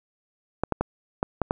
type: clicks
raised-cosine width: 1 ms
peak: -9 dBFS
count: 6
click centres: 0.636 / 0.723 / 0.81 / 1.229 / 1.417 / 1.509 s
effects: none